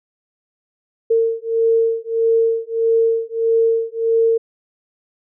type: beating tone pair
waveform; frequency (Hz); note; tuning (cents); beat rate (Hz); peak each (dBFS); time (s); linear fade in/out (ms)
sine; 454.2 / 455.8; A#4 / A#4; -45 / -39; 1.6; -17 / -17; 1.1-4.38; 10
effects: none